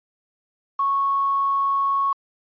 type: tone with quantisation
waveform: sine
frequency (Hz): 1104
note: C#6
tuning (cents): -7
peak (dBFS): -18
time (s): 0.79-2.13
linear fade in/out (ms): 5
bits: 7
effects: resampled to 11025 Hz